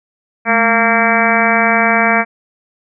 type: harmonic tone with a mistuned harmonic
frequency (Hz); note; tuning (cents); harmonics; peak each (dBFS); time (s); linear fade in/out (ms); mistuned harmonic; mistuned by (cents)
229.6; A#3; -26; 1 / 2 / 3 / 4 / 5 / 6 / 7 / 8 / 9 / 10; -18 / -22 / -16 / -20 / -21 / -20 / -18 / -20 / -21 / -17; 0.45-2.25; 50; 1; -93
effects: none